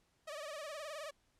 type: tone with vibrato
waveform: sawtooth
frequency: 602 Hz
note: D5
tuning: 43 cents sharp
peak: -39 dBFS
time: 0.27-1.11 s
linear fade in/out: 10 ms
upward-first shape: sine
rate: 19 Hz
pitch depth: 110 cents each way
effects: pink hiss -75 dBFS RMS until 1.39 s + low-pass 10000 Hz 12 dB/octave